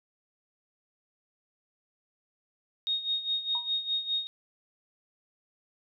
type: tone with tremolo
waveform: sine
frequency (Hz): 3724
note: A#7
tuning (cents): -2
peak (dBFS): -25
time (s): 2.87-4.27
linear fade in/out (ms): 0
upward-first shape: sine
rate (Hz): 4.9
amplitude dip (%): 75
type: tone with exponential decay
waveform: sine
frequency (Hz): 957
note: A#5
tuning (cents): +45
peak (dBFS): -34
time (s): 3.55-3.73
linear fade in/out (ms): 1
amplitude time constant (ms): 37
effects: none